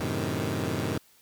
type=chord; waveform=15% pulse; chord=F# diminished seventh; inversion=none; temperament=equal with one note detuned; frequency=92.5 / 110 / 130.44 / 155.56 Hz; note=F#2 / A2 / C3 / Eb3; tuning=0 / 0 / -5 / 0 cents; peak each=-27 dBFS; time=0-0.98 s; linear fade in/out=5 ms; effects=white hiss -60 dBFS RMS until 1.21 s